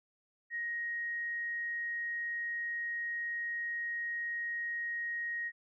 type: tone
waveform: sine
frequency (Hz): 1879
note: A#6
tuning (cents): +13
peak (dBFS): -34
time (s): 0.5-5.52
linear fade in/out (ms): 50
effects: none